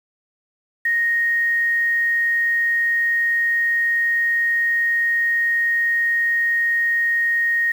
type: tone with quantisation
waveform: sine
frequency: 1864.7 Hz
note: A#6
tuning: in tune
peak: -16 dBFS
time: 0.85-7.72 s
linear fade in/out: 5 ms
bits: 7
effects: none